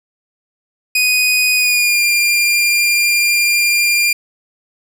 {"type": "tone with pitch glide", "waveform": "sawtooth", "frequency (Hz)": [2489, 2396], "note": ["D#7", "D7"], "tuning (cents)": [0, 34], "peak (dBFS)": -8, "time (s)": [0.95, 4.13], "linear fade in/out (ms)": 5, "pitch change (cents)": -66, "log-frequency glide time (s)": [1.55, 2.02], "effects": []}